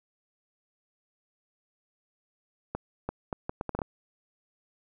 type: accelerating click train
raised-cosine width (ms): 1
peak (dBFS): -17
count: 9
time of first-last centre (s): 2.75-3.818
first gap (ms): 340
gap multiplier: 0.7
effects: none